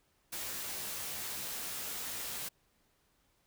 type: noise with comb filter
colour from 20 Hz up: white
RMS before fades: -40 dBFS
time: 0.32-2.49 s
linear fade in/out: 10 ms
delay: 15 ms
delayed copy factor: +0.7
effects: pink hiss -73 dBFS RMS until 3.46 s